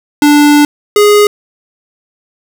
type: tone pair in turn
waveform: square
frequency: 293.4 / 414.9 Hz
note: D4 / G#4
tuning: -2 / -2 cents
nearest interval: tritone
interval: 600 cents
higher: second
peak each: -4 dBFS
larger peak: neither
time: 0.22-0.65 / 0.96-1.27 s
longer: first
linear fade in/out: 2 ms
effects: none